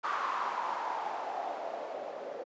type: noise with low-pass filter sweep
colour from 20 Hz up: blue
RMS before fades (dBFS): -36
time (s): 0.03-2.44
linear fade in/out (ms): 20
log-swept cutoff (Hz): 1200 to 530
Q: 4.5
effects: high-pass 300 Hz 12 dB/octave + resampled to 16000 Hz